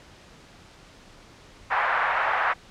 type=band-pass noise; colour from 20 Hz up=white; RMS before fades=-24 dBFS; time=1.7-2.54 s; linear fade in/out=20 ms; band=700 to 1700 Hz; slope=24 dB/octave; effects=pink hiss -50 dBFS RMS until 2.7 s + low-pass 6000 Hz 12 dB/octave